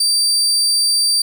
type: tone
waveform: 30% pulse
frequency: 4665 Hz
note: D8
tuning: 12 cents flat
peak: -10 dBFS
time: 0-1.22 s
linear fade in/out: 5 ms
effects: none